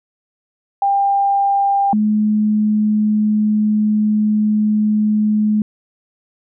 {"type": "tone pair in turn", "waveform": "sine", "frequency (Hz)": [796, 212.5], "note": ["G5", "G#3"], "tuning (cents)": [26, 40], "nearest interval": "octave + major seventh", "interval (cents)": 2286, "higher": "first", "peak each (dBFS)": -12, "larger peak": "neither", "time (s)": [[0.82, 1.93], [1.93, 5.62]], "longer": "second", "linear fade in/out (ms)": 2, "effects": []}